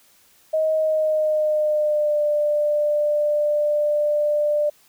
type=tone with pitch glide; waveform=sine; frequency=629 to 594 Hz; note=D#5 to D5; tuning=+19 to +20 cents; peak=-17 dBFS; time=0.53-4.7 s; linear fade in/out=10 ms; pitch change=-99 cents; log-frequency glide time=0.74-2.21 s; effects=white hiss -56 dBFS RMS until 4.88 s